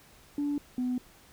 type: tone pair in turn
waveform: sine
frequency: 289.2 / 250.2 Hz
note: D4 / B3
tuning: -27 / +23 cents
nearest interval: minor third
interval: 250 cents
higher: first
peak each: -26 dBFS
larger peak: neither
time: 0.38-0.58 / 0.78-0.98 s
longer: neither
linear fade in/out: 2 ms
effects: tanh soft clip ceiling -24 dBFS + pink hiss -57 dBFS RMS until 1.32 s